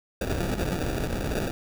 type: noise with sample-and-hold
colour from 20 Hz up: pink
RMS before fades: -28 dBFS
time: 0.21-1.51 s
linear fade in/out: 2 ms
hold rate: 1050 Hz
effects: none